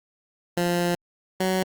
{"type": "tone pair in turn", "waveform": "15% pulse", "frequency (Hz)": [174.61, 187.03], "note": ["F3", "F#3"], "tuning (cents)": [0, 19], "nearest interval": "minor second", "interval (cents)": 119, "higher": "second", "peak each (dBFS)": -15, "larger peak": "neither", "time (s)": [[0.57, 0.95], [1.4, 1.63]], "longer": "first", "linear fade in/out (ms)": 5, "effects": ["Opus 48 kbps"]}